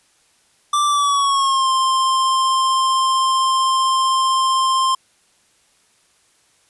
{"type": "tone with pitch glide", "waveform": "square", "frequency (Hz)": [1174.7, 1052.6], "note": ["D6", "C6"], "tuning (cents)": [0, 10], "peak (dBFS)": -15, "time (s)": [0.73, 4.95], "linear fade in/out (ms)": 5, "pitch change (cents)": -190, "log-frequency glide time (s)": [0.86, 1.69], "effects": ["white hiss -58 dBFS RMS until 6.69 s", "resampled to 24000 Hz"]}